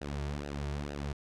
sawtooth tone with flanger, 72 Hz, D2, 34 cents flat, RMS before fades -37 dBFS, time 0.01-1.13 s, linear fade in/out 5 ms, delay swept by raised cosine 0.88 to 3.98 ms, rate 2.2 Hz, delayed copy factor -0.75, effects low-pass 7000 Hz 12 dB/octave

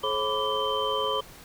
sine tone cluster, 429.1 / 539 / 997 / 1164 / 3111 Hz, A4 / C#5 / B5 / D6 / G7, -43 / -49 / +16 / -16 / -14 cents, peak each -31 dBFS, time 0.03-1.21 s, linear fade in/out 10 ms, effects pink hiss -48 dBFS RMS until 1.44 s

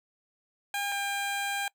15% pulse tone pair in turn, 806 / 800 Hz, G5 / G5, +48 / +35 cents, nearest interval unison, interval 13 cents, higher first, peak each -23 dBFS, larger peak neither, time 0.74-0.92 / 0.92-1.68 s, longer second, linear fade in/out 2 ms, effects noise-tail reverb RT60 0.1 s tail -23 dB re dry

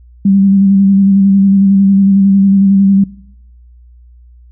sine tone with vibrato, 196 Hz, G3, in tune, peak -5 dBFS, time 0.25-3.04 s, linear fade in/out 5 ms, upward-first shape square, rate 11 Hz, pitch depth 23 cents each way, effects noise-tail reverb RT60 0.8 s tail -21 dB re dry + added 60 Hz sine -37 dBFS peak until 4.51 s

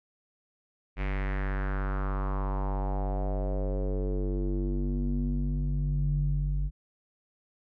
square tone with low-pass filter sweep, 48.4 Hz, G1, 21 cents flat, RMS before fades -29 dBFS, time 0.96-6.71 s, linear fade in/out 50 ms, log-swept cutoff 2300 to 110 Hz, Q 3.6, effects none

